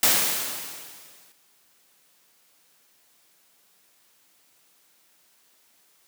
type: noise with exponential decay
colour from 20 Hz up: white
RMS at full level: -17 dBFS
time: 0.03-1.32 s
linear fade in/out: 2 ms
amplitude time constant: 280 ms
effects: white hiss -62 dBFS RMS until 6.07 s + high-pass 150 Hz 12 dB/octave